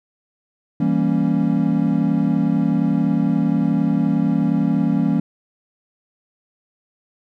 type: chord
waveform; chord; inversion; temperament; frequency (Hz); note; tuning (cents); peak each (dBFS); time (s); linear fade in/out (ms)
triangle; E diminished seventh; none; equal; 164.81 / 196 / 233.1 / 277.2; E3 / G3 / Bb3 / Db4; 0 / 0 / 0 / 0; -19; 0.8-5.2; 5
effects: none